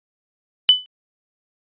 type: tone with exponential decay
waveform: sine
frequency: 3000 Hz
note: F#7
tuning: 23 cents sharp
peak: -4 dBFS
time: 0.69-0.86 s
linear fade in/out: 0 ms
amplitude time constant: 36 ms
effects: resampled to 8000 Hz